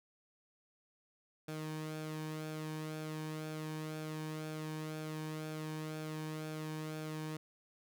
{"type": "tone with flanger", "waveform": "sawtooth", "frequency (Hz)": 155.56, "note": "D#3", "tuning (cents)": 0, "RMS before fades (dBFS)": -42, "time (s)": [1.48, 7.37], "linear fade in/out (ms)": 5, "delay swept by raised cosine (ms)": [1, 1.51], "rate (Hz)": 2, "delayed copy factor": -0.5, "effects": []}